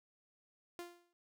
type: tone with exponential decay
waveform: sawtooth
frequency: 348.1 Hz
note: F4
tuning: 6 cents flat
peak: -38 dBFS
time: 0.79-1.13 s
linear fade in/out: 0 ms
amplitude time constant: 73 ms
effects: none